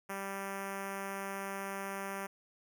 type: tone with notch filter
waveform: 5% pulse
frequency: 196 Hz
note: G3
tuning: in tune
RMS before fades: -40 dBFS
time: 0.09-2.27 s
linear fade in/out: 10 ms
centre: 4200 Hz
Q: 0.69
effects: none